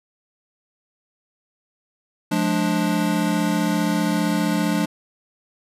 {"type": "chord", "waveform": "square", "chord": "D diminished", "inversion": "first", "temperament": "just", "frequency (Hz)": [176.2, 211.4, 293.7], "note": ["F3", "Ab3", "D4"], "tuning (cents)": [16, 31, 0], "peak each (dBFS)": -24, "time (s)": [2.31, 4.86], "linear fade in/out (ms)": 10, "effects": ["resampled to 32000 Hz"]}